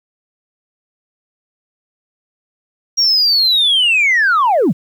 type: linear sweep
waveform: sine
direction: down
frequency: 5660 to 120.1 Hz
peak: -8 dBFS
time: 2.97-4.73 s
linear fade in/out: 20 ms
effects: tanh soft clip ceiling -7 dBFS + 8-bit